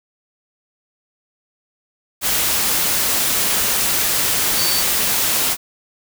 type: tone in noise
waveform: sine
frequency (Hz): 4545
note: C#8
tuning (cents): +42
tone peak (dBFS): -21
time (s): 4.55-4.84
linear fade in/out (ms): 50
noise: white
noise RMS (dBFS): -18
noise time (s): 2.21-5.57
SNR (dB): -6
effects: none